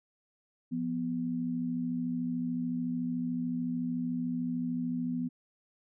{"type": "tone pair together", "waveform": "sine", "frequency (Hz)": [173.27, 246.9], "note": ["F3", "B3"], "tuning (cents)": [-13, 0], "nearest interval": "tritone", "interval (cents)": 613, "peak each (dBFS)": [-36, -31], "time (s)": [0.71, 5.29], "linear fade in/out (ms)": 20, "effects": []}